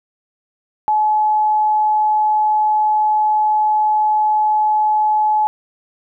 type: tone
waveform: sine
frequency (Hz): 854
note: G#5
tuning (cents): +48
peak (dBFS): -12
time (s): 0.88-5.47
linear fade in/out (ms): 0
effects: none